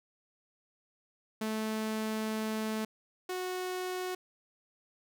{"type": "tone pair in turn", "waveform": "sawtooth", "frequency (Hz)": [218.2, 367], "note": ["A3", "F#4"], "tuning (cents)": [-14, -14], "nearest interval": "major sixth", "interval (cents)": 900, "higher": "second", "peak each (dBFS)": [-28, -30], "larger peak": "first", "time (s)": [[1.41, 2.85], [3.29, 4.15]], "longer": "first", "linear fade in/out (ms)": 5, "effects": []}